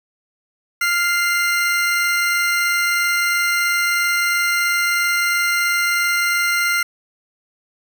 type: tone pair together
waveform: 40% pulse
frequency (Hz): 1399 / 2087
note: F6 / C7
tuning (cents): +3 / -5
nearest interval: perfect fifth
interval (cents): 692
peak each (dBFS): -18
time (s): 0.81-6.83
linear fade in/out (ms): 5
effects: none